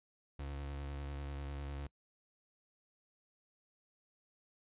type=tone with vibrato; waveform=35% pulse; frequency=70.5 Hz; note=C#2; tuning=30 cents sharp; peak=-39 dBFS; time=0.39-1.87 s; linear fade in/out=5 ms; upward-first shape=sine; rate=10 Hz; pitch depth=24 cents each way; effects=noise-tail reverb RT60 0.1 s tail -24 dB re dry + resampled to 8000 Hz